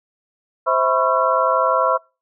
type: tone cluster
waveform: sine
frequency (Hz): 521 / 652 / 995 / 1095 / 1353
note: C5 / E5 / B5 / C#6 / E6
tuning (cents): -7 / -19 / +13 / -22 / +45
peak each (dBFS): -21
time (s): 0.66-1.98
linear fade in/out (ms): 20
effects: noise-tail reverb RT60 0.3 s tail -26 dB re dry